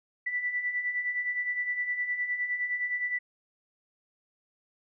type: beating tone pair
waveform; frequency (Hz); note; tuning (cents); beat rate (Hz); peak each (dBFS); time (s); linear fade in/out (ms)
sine; 1965 / 1974.7; B6 / B6; -9 / -1; 9.7; -36 / -29; 0.26-3.19; 10
effects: none